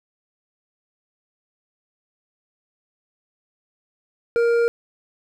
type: tone with hard clipping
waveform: sine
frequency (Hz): 468.5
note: A#4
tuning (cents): +9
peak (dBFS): -17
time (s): 4.36-4.68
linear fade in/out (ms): 0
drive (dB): 7
effects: none